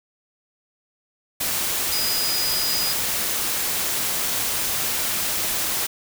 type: tone in noise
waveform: sine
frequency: 4941 Hz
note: D#8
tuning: 13 cents flat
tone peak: -24 dBFS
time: 1.92-2.93 s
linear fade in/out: 10 ms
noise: white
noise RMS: -24 dBFS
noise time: 1.4-5.87 s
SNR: -3 dB
effects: none